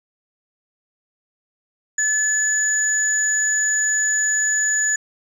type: tone pair together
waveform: sine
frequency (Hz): 1722 / 6881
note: A6 / A8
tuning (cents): -38 / -40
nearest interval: 2 octaves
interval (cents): 2398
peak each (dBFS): -20 / -18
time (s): 1.98-4.96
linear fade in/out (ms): 5
effects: tanh soft clip ceiling -9 dBFS